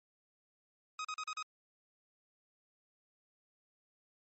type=tone bursts; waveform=sawtooth; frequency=1258 Hz; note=D#6; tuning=19 cents sharp; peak=-34 dBFS; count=5; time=0.99-1.426 s; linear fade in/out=2 ms; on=56 ms; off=39 ms; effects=MP3 32 kbps